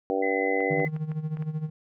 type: harmonic tone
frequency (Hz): 96.6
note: G2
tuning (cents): -25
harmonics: 3 / 4 / 5 / 6 / 7 / 8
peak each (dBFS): -31 / -31 / -27 / -35 / -34 / -32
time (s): 0.1-0.85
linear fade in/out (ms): 0
type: tone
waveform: sine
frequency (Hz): 2030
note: B6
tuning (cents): +47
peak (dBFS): -29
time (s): 0.22-0.88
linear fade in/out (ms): 10
type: clicks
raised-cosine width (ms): 0.5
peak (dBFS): -30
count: 6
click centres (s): 0.605 / 0.8 / 0.964 / 1.117 / 1.371 / 1.424
type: tone with tremolo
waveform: triangle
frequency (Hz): 155.4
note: D#3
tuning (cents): -2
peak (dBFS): -23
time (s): 0.7-1.7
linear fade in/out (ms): 10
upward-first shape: sine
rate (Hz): 13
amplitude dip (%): 75
effects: none